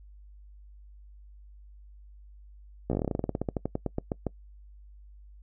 slowing click train, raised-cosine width 2 ms, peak -15 dBFS, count 24, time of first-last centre 2.9-4.267 s, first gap 15 ms, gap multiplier 1.11, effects noise-tail reverb RT60 0.1 s tail -23 dB re dry + added 50 Hz sine -48 dBFS peak until 5.42 s

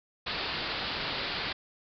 white low-pass noise, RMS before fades -34 dBFS, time 0.26-1.53 s, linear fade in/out 10 ms, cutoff 4800 Hz, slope 96 dB/octave, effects none

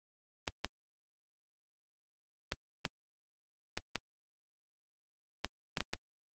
clicks, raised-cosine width 0.2 ms, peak -13 dBFS, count 10, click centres 0.478 / 0.646 / 2.521 / 2.852 / 3.775 / 3.957 / 5.446 / 5.772 / 5.806 / 5.935 s, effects high-pass 60 Hz 12 dB/octave + Opus 24 kbps

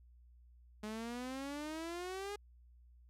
sawtooth exponential sweep, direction up, 210.1 to 415.4 Hz, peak -37 dBFS, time 0.83-2.36 s, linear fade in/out 5 ms, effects added 60 Hz sine -59 dBFS peak until 3.09 s + low-pass 11000 Hz 12 dB/octave

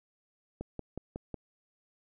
click train, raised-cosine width 2 ms, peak -24 dBFS, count 5, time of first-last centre 0.61-1.343 s, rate 5.46 Hz, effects none

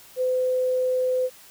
sine tone, 509 Hz, C5, 48 cents flat, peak -20 dBFS, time 0.16-1.3 s, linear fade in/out 50 ms, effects white hiss -49 dBFS RMS until 1.5 s

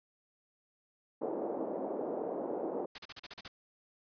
pink band-pass noise, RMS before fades -37 dBFS, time 1.21-2.86 s, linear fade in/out 10 ms, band 300 to 690 Hz, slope 24 dB/octave
white noise bursts, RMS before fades -42 dBFS, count 8, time 2.95-3.48 s, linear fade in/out 5 ms, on 33 ms, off 38 ms
effects resampled to 11025 Hz

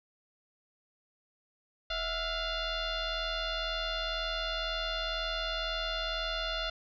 sine tone with frequency modulation, 1423 Hz, F6, 32 cents sharp, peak -31 dBFS, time 1.9-6.7 s, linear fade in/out 5 ms, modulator 691 Hz, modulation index 4.1, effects none

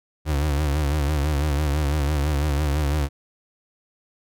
35% pulse tone with vibrato, 73.42 Hz, D2, in tune, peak -18 dBFS, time 0.25-3.09 s, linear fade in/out 50 ms, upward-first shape sine, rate 6 Hz, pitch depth 91 cents each way, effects none

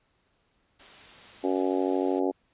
white noise, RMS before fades -48 dBFS, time 0.79-2.2 s, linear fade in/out 10 ms
harmonic tone, 93.2 Hz, F#2, 13 cents sharp, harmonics 3 / 4 / 5 / 6 / 7 / 8 / 9, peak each -28 / -28 / -32 / -34 / -36 / -37 / -37 dBFS, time 1.43-2.32 s, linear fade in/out 20 ms
effects pink hiss -70 dBFS RMS until 2.53 s + resampled to 8000 Hz

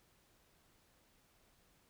silence, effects pink hiss -71 dBFS RMS until 1.89 s

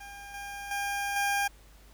20% pulse tone with level steps, 804 Hz, G5, 44 cents sharp, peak -38 / -33 / -25 / -21 dBFS, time 0-1.48 s, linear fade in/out 10 ms, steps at 0.34 / 0.71 / 1.16 s, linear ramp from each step 2 ms, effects added 50 Hz sine -53 dBFS peak until 1.93 s + pink hiss -59 dBFS RMS until 1.93 s

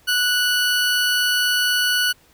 20% pulse tone, 1476 Hz, F#6, 5 cents flat, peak -12 dBFS, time 0.07-2.13 s, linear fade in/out 20 ms, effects pink hiss -55 dBFS RMS until 2.33 s

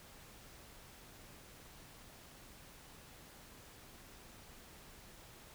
silence, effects pink hiss -57 dBFS RMS until 5.54 s

